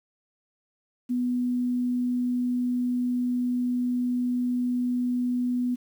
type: tone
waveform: sine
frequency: 246.9 Hz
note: B3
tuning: in tune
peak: -23 dBFS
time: 1.09-5.76 s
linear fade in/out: 20 ms
effects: 9-bit